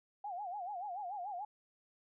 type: tone with vibrato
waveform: sine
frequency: 766 Hz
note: G5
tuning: 40 cents flat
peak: -39 dBFS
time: 0.24-1.45 s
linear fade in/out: 5 ms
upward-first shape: sine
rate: 6.9 Hz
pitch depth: 170 cents each way
effects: none

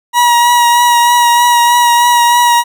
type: tone with vibrato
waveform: 40% pulse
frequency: 958 Hz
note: A#5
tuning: 47 cents sharp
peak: -5 dBFS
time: 0.13-2.64 s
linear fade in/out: 50 ms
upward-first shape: triangle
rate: 3.2 Hz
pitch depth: 20 cents each way
effects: none

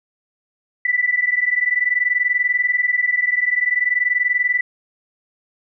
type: tone pair together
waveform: sine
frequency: 1964.5 / 1985 Hz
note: B6 / B6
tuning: -10 / +8 cents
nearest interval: unison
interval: 18 cents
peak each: -19 / -18 dBFS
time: 0.85-4.61 s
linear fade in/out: 5 ms
effects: none

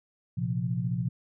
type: chord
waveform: sine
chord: Bb suspended second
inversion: none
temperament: equal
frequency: 116.54 / 130.81 / 174.61 Hz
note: Bb2 / C3 / F3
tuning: 0 / 0 / 0 cents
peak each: -31 dBFS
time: 0.37-1.09 s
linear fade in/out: 10 ms
effects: none

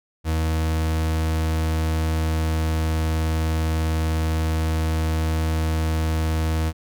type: tone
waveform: 40% pulse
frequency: 79.7 Hz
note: D#2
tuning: 42 cents sharp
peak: -19 dBFS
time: 0.24-6.73 s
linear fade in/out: 50 ms
effects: none

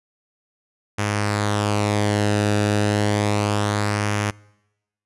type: tone with flanger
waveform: sawtooth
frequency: 103.83 Hz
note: G#2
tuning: in tune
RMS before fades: -21 dBFS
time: 0.98-4.31 s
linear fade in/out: 10 ms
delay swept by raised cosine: 0.24 to 0.94 ms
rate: 0.31 Hz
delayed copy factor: -0.5
effects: noise-tail reverb RT60 1.0 s tail -26 dB re dry + resampled to 24000 Hz

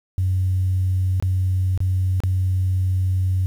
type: tone with dropouts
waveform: sine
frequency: 93 Hz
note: F#2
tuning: 9 cents sharp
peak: -16 dBFS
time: 0.18-3.46 s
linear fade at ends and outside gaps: 0 ms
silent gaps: 1.2-1.225 / 1.776-1.804 / 2.203-2.236 s
effects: tanh soft clip ceiling -12 dBFS + 8-bit

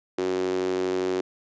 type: tone with high-pass filter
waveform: sawtooth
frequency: 92.5 Hz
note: F#2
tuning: in tune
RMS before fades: -26 dBFS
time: 0.18-1.21 s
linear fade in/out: 5 ms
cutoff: 350 Hz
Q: 5.7
effects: resampled to 16000 Hz

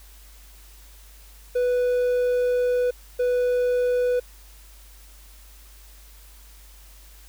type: tone bursts at uneven times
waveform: triangle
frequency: 493.9 Hz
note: B4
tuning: in tune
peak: -17 dBFS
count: 2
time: 1.55-2.91 / 3.19-4.2 s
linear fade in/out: 10 ms
effects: added 50 Hz sine -46 dBFS peak until 7.28 s + white hiss -52 dBFS RMS until 7.28 s

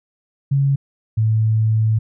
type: tone pair in turn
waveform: sine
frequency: 138.59 / 110 Hz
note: C#3 / A2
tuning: 0 / 0 cents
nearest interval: major third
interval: 400 cents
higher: first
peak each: -13 dBFS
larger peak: neither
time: 0.51-0.76 / 1.17-1.99 s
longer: second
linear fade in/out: 10 ms
effects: none

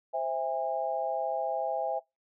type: chord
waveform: sine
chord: C augmented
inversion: none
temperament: equal with one note detuned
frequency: 523.3 / 659.3 / 813 Hz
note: C5 / E5 / G#5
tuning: 0 / 0 / -37 cents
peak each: -35 / -31 / -32 dBFS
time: 0.13-2 s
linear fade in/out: 20 ms
effects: noise-tail reverb RT60 0.2 s tail -23 dB re dry

